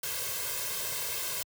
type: noise with comb filter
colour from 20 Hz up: white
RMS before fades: -34 dBFS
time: 0.03-1.43 s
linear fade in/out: 5 ms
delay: 1.9 ms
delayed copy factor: +0.95
effects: high-pass 80 Hz 12 dB/octave